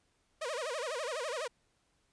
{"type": "tone with vibrato", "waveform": "sawtooth", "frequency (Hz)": 550, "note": "C#5", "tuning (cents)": -14, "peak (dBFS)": -31, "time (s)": [0.41, 1.48], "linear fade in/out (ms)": 10, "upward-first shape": "sine", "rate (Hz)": 12, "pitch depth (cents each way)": 270, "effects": ["pink hiss -74 dBFS RMS until 2.12 s", "resampled to 22050 Hz"]}